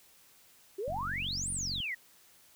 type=exponential two-way sweep; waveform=sine; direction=up then down; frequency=365.4 to 9670 to 1829 Hz; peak=-33 dBFS; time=0.78-1.95 s; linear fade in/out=10 ms; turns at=1.51 s
type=click train; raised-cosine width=5 ms; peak=-31 dBFS; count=44; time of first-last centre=0.88-1.803 s; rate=46.6 Hz
effects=white hiss -61 dBFS RMS until 2.55 s